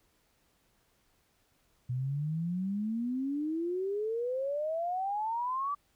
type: exponential sweep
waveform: sine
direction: up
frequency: 122.1 to 1171 Hz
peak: -30 dBFS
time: 1.89-5.75 s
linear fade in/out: 10 ms
effects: pink hiss -71 dBFS RMS until 5.95 s